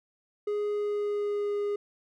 triangle tone with pitch glide, 415.3 to 410.1 Hz, G#4 to G#4, 0 to -22 cents, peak -25 dBFS, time 0.47-1.76 s, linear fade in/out 5 ms, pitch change -22 cents, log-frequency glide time 0.69-1.56 s, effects none

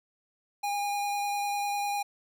square tone with vibrato, 814 Hz, G#5, 35 cents flat, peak -29 dBFS, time 0.63-2.03 s, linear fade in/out 10 ms, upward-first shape sine, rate 10 Hz, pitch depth 11 cents each way, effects none

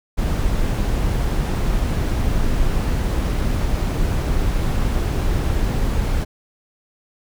brown noise, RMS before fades -19 dBFS, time 0.17-6.25 s, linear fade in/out 20 ms, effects none

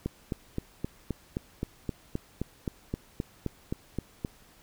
click train, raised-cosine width 3 ms, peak -17 dBFS, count 17, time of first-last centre 0.06-4.248 s, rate 3.82 Hz, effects pink hiss -58 dBFS RMS until 4.62 s

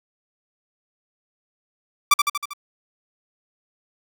sawtooth tone with echo, 1168 Hz, D6, 10 cents flat, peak -7 dBFS, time 2.11-2.14 s, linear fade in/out 5 ms, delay 79 ms, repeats 5, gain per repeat -4 dB, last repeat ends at 2.535 s, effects none

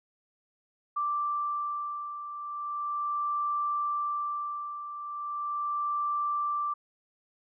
sine beating tone pair, 1174 / 1174.38 Hz, D6 / D6, -1 / 0 cents, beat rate 0.38 Hz, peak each -36 / -30 dBFS, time 0.96-6.74 s, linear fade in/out 10 ms, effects none

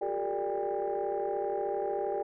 sine tone cluster, 365.4 / 402.3 / 455.3 / 589 / 800 Hz, F#4 / G4 / A#4 / D5 / G5, -22 / +45 / -41 / +5 / +35 cents, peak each -37 / -33 / -36 / -35 / -34 dBFS, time 0.01-2.23 s, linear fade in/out 10 ms, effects tanh soft clip ceiling -23 dBFS

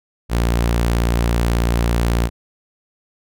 sawtooth tone, 58.27 Hz, A#1, in tune, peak -11 dBFS, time 0.29-2.3 s, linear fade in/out 50 ms, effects none

